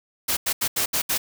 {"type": "noise bursts at uneven times", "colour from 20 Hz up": "white", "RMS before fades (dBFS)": -23, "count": 6, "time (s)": [[0.28, 0.37], [0.46, 0.53], [0.61, 0.68], [0.76, 0.86], [0.93, 1.02], [1.09, 1.18]], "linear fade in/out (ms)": 10, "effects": []}